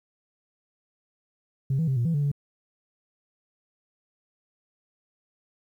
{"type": "tone with pitch steps", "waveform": "sine", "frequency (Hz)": [134.7, 162.6, 133.1, 118.9, 165.8, 144.8, 142.7], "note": ["C#3", "E3", "C3", "A#2", "E3", "D3", "D3"], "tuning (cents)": [-49, -23, 30, 35, 10, -24, -49], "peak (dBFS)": -20, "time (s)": [1.7, 2.316], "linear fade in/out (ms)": 5, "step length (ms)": 88, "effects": ["tanh soft clip ceiling -19 dBFS", "10-bit"]}